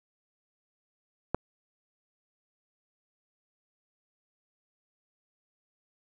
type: click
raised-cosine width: 1 ms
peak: -12 dBFS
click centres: 1.346 s
effects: none

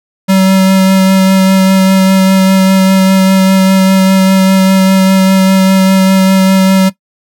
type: tone with vibrato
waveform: square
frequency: 190.5 Hz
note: G3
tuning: 49 cents flat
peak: -5 dBFS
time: 0.28-6.9 s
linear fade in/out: 20 ms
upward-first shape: sine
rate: 5 Hz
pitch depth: 11 cents each way
effects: noise-tail reverb RT60 0.1 s tail -17 dB re dry

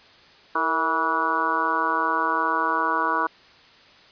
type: harmonic tone with a mistuned harmonic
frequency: 162.6 Hz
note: E3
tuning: 23 cents flat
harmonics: 2 / 3 / 4 / 5 / 6 / 7 / 8 / 9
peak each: -32 / -33 / -34 / -35 / -25 / -25 / -31 / -27 dBFS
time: 0.55-3.27 s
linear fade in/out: 5 ms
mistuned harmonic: 3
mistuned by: -76 cents
effects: white hiss -51 dBFS RMS until 4.11 s + resampled to 11025 Hz

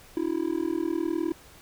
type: tone with amplitude modulation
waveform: triangle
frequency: 329.6 Hz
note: E4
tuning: in tune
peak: -19 dBFS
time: 0.17-1.32 s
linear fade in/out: 0 ms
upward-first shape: sine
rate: 39.6 Hz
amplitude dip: 100%
effects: pink hiss -52 dBFS RMS until 1.61 s

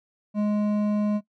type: tone with hard clipping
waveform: triangle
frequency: 208.8 Hz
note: G#3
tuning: 10 cents sharp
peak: -23 dBFS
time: 0.34-1.21 s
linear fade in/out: 50 ms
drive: 12 dB
effects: noise-tail reverb RT60 0.1 s tail -18 dB re dry

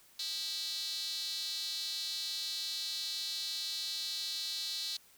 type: tone with high-pass filter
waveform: square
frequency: 177.1 Hz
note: F3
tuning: 24 cents sharp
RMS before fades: -38 dBFS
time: 0.19-4.97 s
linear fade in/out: 5 ms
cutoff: 4100 Hz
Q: 6.2
effects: white hiss -62 dBFS RMS until 5.17 s

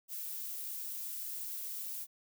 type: noise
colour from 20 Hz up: violet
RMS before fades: -41 dBFS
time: 0.08-2.07 s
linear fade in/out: 50 ms
effects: none

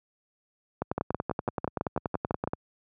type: two click trains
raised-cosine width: 1 ms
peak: -14 / -14 dBFS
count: 10 / 19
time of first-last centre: 0.98-2.475 / 0.82-2.534 s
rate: 6.02 / 10.5 Hz
effects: high-pass 80 Hz 12 dB/octave

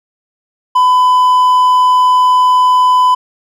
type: tone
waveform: triangle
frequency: 1004 Hz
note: B5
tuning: 28 cents sharp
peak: -4 dBFS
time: 0.75-3.15 s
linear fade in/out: 10 ms
effects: none

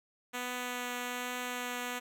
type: tone with vibrato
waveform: 5% pulse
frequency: 246.9 Hz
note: B3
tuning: in tune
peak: -24 dBFS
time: 0.33-2 s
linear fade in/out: 20 ms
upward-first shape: triangle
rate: 1.2 Hz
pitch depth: 10 cents each way
effects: none

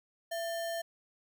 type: tone with sample-and-hold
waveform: sine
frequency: 670 Hz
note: E5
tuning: 28 cents sharp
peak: -33 dBFS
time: 0.31-0.82 s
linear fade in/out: 10 ms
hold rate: 2450 Hz
effects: none

